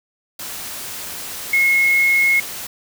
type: tone in noise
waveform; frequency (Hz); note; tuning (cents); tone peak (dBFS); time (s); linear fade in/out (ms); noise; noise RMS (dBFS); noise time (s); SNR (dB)
sine; 2167; C#7; -40; -12; 1.53-2.4; 5; white; -30; 0.39-2.67; +15
effects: none